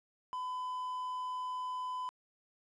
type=tone; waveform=triangle; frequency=1007 Hz; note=B5; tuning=33 cents sharp; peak=-34 dBFS; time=0.33-2.09 s; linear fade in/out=0 ms; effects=resampled to 22050 Hz + 12-bit